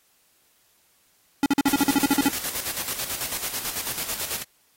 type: tone bursts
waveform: square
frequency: 280.5 Hz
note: C#4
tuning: 21 cents sharp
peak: -17 dBFS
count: 12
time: 1.43-2.285 s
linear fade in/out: 2 ms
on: 30 ms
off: 45 ms
type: noise with tremolo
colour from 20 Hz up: white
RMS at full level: -28 dBFS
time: 1.67-4.43 s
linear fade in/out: 10 ms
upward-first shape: square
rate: 9.1 Hz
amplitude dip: 55%
effects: white hiss -63 dBFS RMS until 4.76 s + AAC 48 kbps